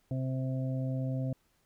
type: harmonic tone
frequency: 130.81 Hz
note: C3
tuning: in tune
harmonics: 1 / 2 / 4 / 5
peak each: -31 / -37 / -43 / -45 dBFS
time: 0.11-1.33 s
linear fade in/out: 2 ms
effects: pink hiss -72 dBFS RMS until 1.65 s